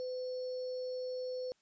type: tone with sample-and-hold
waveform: sine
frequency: 506 Hz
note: B4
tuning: 42 cents sharp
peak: -36 dBFS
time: 0-1.52 s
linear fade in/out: 0 ms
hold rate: 4900 Hz
effects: white hiss -74 dBFS RMS until 1.61 s + resampled to 16000 Hz